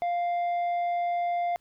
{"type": "tone with tanh clipping", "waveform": "sine", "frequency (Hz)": 698.5, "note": "F5", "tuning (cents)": 0, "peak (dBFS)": -26, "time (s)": [0.02, 1.56], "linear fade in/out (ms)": 0, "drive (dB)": 5, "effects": ["pink hiss -70 dBFS RMS until 1.6 s"]}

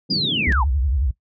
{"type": "band-pass noise", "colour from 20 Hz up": "pink", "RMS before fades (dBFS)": -27, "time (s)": [0.09, 0.53], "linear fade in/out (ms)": 10, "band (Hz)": [140, 320], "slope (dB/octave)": 24}
{"type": "linear sweep", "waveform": "sine", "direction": "down", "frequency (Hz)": [4978, 784], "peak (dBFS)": -19, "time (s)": [0.1, 0.64], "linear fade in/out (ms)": 10}
{"type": "tone with vibrato", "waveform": "sine", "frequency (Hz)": 67.5, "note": "C#2", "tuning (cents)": -45, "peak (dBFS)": -17, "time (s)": [0.47, 1.11], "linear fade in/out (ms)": 5, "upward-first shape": "sine", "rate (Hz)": 11, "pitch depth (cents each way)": 230}
{"type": "clicks", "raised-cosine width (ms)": 0.2, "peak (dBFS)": -18, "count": 2, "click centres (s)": [0.522, 0.525]}
{"effects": ["noise-tail reverb RT60 0.1 s tail -18 dB re dry"]}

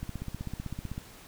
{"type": "click train", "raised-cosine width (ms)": 5, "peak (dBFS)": -23, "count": 16, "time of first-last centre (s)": [0.03, 0.979], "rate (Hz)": 15.8, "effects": ["pink hiss -51 dBFS RMS until 1.27 s"]}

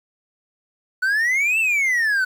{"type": "exponential two-way sweep", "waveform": "triangle", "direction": "up then down", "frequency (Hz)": [1480, 2708, 1480], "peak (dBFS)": -15, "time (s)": [1.02, 2.25], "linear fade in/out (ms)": 10, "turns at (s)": 1.59, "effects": ["8-bit"]}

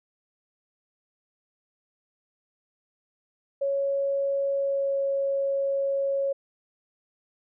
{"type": "tone with pitch glide", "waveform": "sine", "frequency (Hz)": [554.4, 551.2], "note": ["C#5", "C#5"], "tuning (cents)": [0, -10], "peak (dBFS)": -23, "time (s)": [3.61, 6.33], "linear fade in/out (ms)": 10, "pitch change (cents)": -10, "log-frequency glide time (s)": [4.53, 4.99], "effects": []}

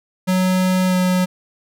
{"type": "tone with pitch glide", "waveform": "square", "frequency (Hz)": [185, 182.98], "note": ["F#3", "F#3"], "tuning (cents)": [0, -19], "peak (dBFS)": -15, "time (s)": [0.27, 1.26], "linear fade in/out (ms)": 20, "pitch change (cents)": -19, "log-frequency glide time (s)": [0.87, 0.95], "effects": []}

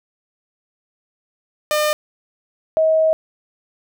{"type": "tone pair in turn", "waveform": ["sawtooth", "sine"], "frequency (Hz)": [604, 636], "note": ["D5", "D#5"], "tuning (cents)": [48, 38], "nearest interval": "minor second", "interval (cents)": 90, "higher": "second", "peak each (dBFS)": -12, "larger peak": "neither", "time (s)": [[1.71, 1.93], [2.77, 3.13]], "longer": "second", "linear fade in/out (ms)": 0, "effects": []}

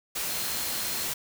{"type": "tone in noise", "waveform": "sine", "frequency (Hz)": 4186, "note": "C8", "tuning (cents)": 0, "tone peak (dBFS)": -40, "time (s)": [0.29, 1.06], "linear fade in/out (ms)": 10, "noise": "white", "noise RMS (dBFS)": -31, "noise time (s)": [0.15, 1.14], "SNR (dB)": -12, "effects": []}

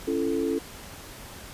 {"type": "chord", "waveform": "sine", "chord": "A major", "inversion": "first", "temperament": "equal with one note detuned", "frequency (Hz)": [277.2, 337.7, 440], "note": ["C#4", "E4", "A4"], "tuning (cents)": [0, 42, 0], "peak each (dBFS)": -28, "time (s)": [0.07, 0.59], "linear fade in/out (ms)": 10, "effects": ["pink hiss -43 dBFS RMS until 1.53 s", "resampled to 32000 Hz"]}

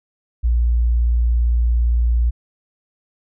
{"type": "tone", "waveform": "sine", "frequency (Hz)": 58.8, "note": "A#1", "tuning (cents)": 16, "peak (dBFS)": -13, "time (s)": [0.43, 2.31], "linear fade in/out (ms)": 20, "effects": []}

